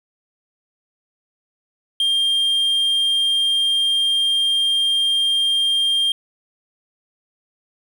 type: tone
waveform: triangle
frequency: 3200 Hz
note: G7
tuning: 35 cents sharp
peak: -14 dBFS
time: 2-6.12 s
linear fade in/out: 2 ms
effects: 8-bit